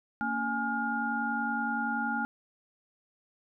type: tone cluster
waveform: sine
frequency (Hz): 230.2 / 280.8 / 832 / 1416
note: A#3 / C#4 / G#5 / F6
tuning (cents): -22 / +22 / +3 / +23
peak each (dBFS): -34 / -39 / -33 / -32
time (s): 0.21-2.25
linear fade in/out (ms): 0
effects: none